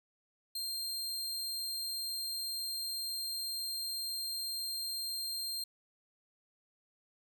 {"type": "tone", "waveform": "sawtooth", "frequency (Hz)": 4186, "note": "C8", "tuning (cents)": 0, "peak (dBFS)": -33, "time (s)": [0.55, 5.64], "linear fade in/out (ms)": 5, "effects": ["12-bit"]}